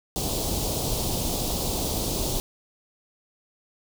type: band-stop noise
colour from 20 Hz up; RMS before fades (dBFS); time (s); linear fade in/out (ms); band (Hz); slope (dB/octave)
pink; -27; 0.16-2.4; 0; 860 to 3400; 24
effects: none